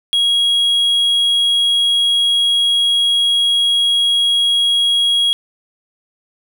triangle tone, 3300 Hz, G#7, 12 cents flat, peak -10 dBFS, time 0.13-5.33 s, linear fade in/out 0 ms, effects none

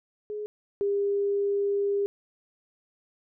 sine tone pair in turn, 420 / 402.3 Hz, G#4 / G4, +19 / +45 cents, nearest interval minor second, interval 74 cents, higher first, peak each -31 / -23 dBFS, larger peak second, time 0.3-0.46 / 0.81-2.06 s, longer second, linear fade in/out 0 ms, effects none

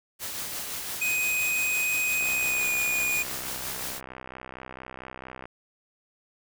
white noise with tremolo, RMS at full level -33 dBFS, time 0.19-4.01 s, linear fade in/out 50 ms, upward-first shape sine, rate 5.8 Hz, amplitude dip 30%
square tone with pitch glide, 2502 to 2455 Hz, D#7 to D#7, +9 to -24 cents, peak -25 dBFS, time 1.01-3.23 s, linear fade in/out 10 ms, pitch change -33 cents, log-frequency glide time 2.38-2.72 s
click train, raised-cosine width 0.5 ms, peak -24 dBFS, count 210, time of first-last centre 2.21-5.455 s, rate 64.4 Hz
effects none

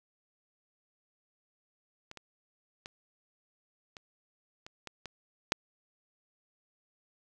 clicks, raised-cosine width 0.2 ms, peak -27 / -28 / -25 / -28 / -28 / -24 / -24 / -8 dBFS, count 8, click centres 2.114 / 2.173 / 2.859 / 3.968 / 4.665 / 4.873 / 5.057 / 5.521 s, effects none

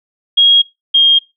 sine tone pair in turn, 3280 / 3229 Hz, G#7 / G#7, -22 / -49 cents, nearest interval unison, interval 27 cents, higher first, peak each -5 dBFS, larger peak neither, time 0.37-0.62 / 0.94-1.19 s, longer neither, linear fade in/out 10 ms, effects noise-tail reverb RT60 0.2 s tail -21 dB re dry

